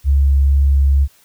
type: tone with vibrato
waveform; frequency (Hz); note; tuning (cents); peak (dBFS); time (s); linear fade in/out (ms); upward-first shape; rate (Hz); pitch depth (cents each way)
sine; 69.3; C#2; 0; -9; 0.04-1.08; 50; sine; 2.2; 8
effects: white hiss -52 dBFS RMS until 1.24 s